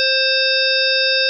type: harmonic tone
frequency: 528 Hz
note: C5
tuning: 16 cents sharp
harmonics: 1 / 3 / 5 / 7 / 9 / 10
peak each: -21 / -21 / -21 / -21 / -21 / -21 dBFS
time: 0-1.29 s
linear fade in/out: 0 ms
effects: none